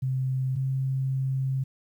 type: tone pair in turn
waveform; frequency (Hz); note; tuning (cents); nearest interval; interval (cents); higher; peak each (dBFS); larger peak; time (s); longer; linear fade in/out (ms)
sine; 130.81 / 133.1; C3 / C3; 0 / +30; unison; 30; second; -24; neither; 0.02-0.56 / 0.56-1.64; second; 10
effects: 10-bit